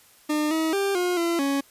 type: tone with pitch steps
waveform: 40% pulse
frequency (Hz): 302.1 / 319.5 / 396 / 357.4 / 339.1 / 277.8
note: D4 / D#4 / G4 / F4 / E4 / C#4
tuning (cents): +49 / +46 / +18 / +40 / +49 / +4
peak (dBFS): -21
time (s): 0.29-1.61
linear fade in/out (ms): 10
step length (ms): 220
effects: white hiss -55 dBFS RMS until 1.7 s + resampled to 32000 Hz